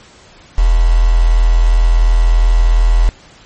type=tone with quantisation; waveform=sine; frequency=41.4 Hz; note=E1; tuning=8 cents sharp; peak=-6 dBFS; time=0.58-3.09 s; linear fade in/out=0 ms; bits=4; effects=pink hiss -42 dBFS RMS until 3.45 s + MP3 32 kbps